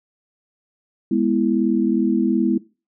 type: chord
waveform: sine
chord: E major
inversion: first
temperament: equal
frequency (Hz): 207.7 / 246.9 / 329.6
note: G#3 / B3 / E4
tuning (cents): 0 / 0 / 0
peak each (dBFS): -20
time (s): 1.11-2.58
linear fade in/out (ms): 5
effects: noise-tail reverb RT60 0.3 s tail -19 dB re dry